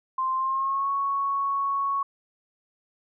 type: tone with pitch glide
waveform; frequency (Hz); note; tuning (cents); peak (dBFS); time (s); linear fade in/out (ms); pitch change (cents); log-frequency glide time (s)
sine; 1046.5 to 1108.7; C6 to C#6; 0 to 0; -23; 0.18-2.03; 5; +100; 0.35-0.9
effects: none